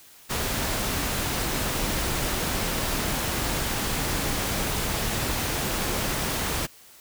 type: tone in noise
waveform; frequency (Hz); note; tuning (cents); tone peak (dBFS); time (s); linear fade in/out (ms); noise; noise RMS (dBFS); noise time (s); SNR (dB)
sine; 279; C#4; +11; -36; 4.11-4.37; 20; pink; -27; 0.29-6.67; -12
effects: white hiss -51 dBFS RMS until 7 s

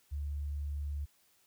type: tone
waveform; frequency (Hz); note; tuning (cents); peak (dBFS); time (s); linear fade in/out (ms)
sine; 72.4; D2; -24; -34; 0.11-1.06; 20
effects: white hiss -69 dBFS RMS until 1.46 s

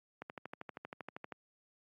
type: click train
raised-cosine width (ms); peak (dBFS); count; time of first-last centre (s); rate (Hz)
0.5; -28; 15; 0.22-1.322; 12.7
effects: high-pass 150 Hz 12 dB/octave + AAC 32 kbps

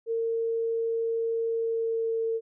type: tone with pitch glide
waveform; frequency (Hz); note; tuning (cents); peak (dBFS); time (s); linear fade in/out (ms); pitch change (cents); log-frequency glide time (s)
sine; 456.6 to 452.4; A#4 to A4; -36 to +48; -25; 0.06-2.41; 50; -16; 1.52-2.22
effects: none

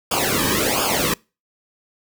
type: noise with flanger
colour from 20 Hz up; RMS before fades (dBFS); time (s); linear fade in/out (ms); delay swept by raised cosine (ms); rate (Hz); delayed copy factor
pink; -20; 0.11-1.14; 5; 0.5 to 1.46; 1.4; -1
effects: noise-tail reverb RT60 0.3 s tail -26 dB re dry

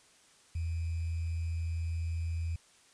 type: tone with sample-and-hold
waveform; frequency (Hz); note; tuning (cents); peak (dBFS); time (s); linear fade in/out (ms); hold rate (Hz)
sine; 83; E2; +12; -31; 0.55-2.56; 5; 2450
effects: white hiss -62 dBFS RMS until 2.93 s + resampled to 22050 Hz

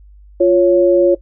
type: tone pair together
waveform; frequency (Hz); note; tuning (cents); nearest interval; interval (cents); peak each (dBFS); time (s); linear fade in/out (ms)
sine; 349.2 / 555; F4 / C#5; 0 / +2; minor sixth; 802; -10; 0.4-1.15; 10
effects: noise-tail reverb RT60 0.1 s tail -17 dB re dry + added 50 Hz sine -39 dBFS peak until 1.21 s

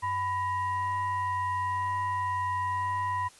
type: tone with frequency modulation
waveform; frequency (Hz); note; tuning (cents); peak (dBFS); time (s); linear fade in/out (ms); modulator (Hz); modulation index
sine; 995; B5; +13; -27; 0.02-3.29; 20; 899; 0.57
effects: white hiss -55 dBFS RMS until 3.39 s + resampled to 24000 Hz

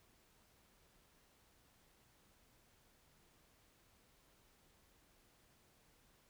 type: silence
effects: pink hiss -71 dBFS RMS until 6.29 s

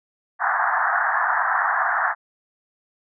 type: band-pass noise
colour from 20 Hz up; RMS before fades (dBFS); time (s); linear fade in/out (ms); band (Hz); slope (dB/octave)
white; -21; 0.39-2.15; 50; 680 to 1800; 96
effects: none

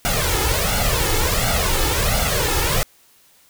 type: noise with flanger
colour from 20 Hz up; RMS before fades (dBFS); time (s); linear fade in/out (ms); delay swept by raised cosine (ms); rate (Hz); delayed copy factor
pink; -19; 0.05-2.83; 0; 1.4 to 2.34; 1.4; +0.8
effects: white hiss -54 dBFS RMS until 3.49 s

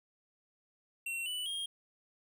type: tone with pitch steps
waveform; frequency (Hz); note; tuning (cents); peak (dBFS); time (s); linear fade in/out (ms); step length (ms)
square; 2723 / 2973 / 3235; F7 / F#7 / G#7; -44 / +8 / -46; -36; 1.06-1.66; 5; 200
effects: none

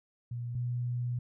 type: tone pair in turn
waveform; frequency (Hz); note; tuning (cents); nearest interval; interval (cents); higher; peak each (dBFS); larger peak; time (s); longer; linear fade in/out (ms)
sine; 120 / 122.1; B2 / B2; -49 / -19; unison; 30; second; -34 / -30; second; 0.31-0.55 / 0.55-1.19; second; 5
effects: none

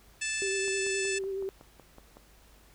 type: harmonic tone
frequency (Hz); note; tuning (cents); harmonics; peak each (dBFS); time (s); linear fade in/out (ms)
877; A5; -6; 2 / 3 / 4 / 5 / 6 / 7 / 8 / 9 / 10; -37 / -34 / -43 / -45 / -42 / -44 / -43 / -37 / -44; 0.21-1.19; 10
type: tone with vibrato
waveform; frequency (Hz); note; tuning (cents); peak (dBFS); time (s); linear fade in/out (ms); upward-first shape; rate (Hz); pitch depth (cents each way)
sine; 388; G4; -18; -31; 0.42-1.49; 0; sine; 9.5; 26
type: click train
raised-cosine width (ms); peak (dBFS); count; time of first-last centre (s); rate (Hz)
1; -35; 9; 0.68-2.17; 5.37
effects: added 50 Hz sine -60 dBFS peak until 2.74 s + pink hiss -60 dBFS RMS until 2.74 s

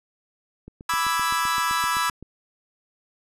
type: click train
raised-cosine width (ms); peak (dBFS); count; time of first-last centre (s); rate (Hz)
3; -27; 13; 0.68-2.226; 7.76
type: chord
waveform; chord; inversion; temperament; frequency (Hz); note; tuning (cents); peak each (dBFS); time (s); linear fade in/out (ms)
40% pulse; E dominant seventh; second; equal; 987.8 / 1174.7 / 1318.5 / 1661.2; B5 / D6 / E6 / G#6; 0 / 0 / 0 / 0; -25 / -28 / -25 / -28; 0.89-2.1; 5
effects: resampled to 32000 Hz

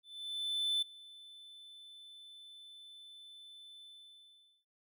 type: tone with ADSR envelope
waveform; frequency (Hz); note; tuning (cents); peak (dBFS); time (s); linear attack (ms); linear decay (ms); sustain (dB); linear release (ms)
triangle; 3520; A7; 0; -28; 0.03-4.65; 790; 9; -22; 820
effects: none

